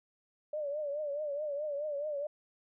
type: tone with vibrato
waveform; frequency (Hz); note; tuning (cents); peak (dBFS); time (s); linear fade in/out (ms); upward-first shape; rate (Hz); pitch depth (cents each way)
sine; 587.3; D5; 0; -33; 0.53-2.27; 5; triangle; 4.7; 100
effects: none